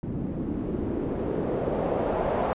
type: noise with low-pass filter sweep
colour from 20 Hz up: white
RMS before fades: -28 dBFS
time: 0.03-2.53 s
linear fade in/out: 0 ms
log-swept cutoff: 220 to 730 Hz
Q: 1.9
effects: resampled to 8000 Hz